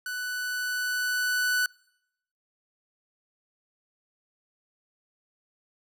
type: tone with level ramp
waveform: 45% pulse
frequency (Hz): 1489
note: F#6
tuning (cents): +11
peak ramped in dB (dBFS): -31 to -22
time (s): 0.06-1.66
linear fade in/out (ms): 2
effects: noise-tail reverb RT60 0.8 s tail -26 dB re dry